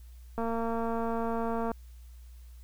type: click train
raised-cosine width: 1 ms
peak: -20 dBFS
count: 307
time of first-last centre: 0.38-1.716 s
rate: 229 Hz
effects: added 60 Hz sine -46 dBFS peak until 2.63 s + white hiss -65 dBFS RMS until 2.63 s